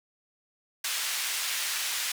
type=band-pass noise; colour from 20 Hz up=pink; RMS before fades=-31 dBFS; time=0.84-2.12 s; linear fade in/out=5 ms; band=2000 to 14000 Hz; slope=12 dB/octave; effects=none